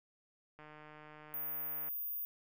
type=click train; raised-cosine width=0.5 ms; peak=-39 dBFS; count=198; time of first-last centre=0.59-1.886 s; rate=152 Hz
type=tone; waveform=sine; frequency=14917 Hz; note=A#9; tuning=in tune; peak=-37 dBFS; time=1.34-2.25 s; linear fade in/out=0 ms
effects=none